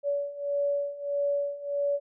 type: beating tone pair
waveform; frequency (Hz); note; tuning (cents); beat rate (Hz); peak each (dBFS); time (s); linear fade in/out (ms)
sine; 569 / 570.6; C#5 / C#5; +45 / +50; 1.6; -31 / -28; 0.03-2; 50
effects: none